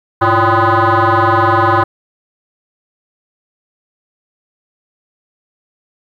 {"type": "tone with frequency modulation", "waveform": "sine", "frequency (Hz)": 123.47, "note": "B2", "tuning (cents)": 0, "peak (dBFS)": -6, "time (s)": [0.21, 1.84], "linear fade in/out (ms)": 10, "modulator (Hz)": 227, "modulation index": 5.8, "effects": ["tanh soft clip ceiling -6 dBFS", "8-bit"]}